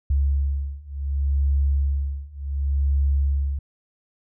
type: beating tone pair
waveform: sine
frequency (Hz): 69.3 / 69.98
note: C#2 / C#2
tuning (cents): 0 / +17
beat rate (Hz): 0.68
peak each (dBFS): -23 / -22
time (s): 0.1-3.59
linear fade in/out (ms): 5
effects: none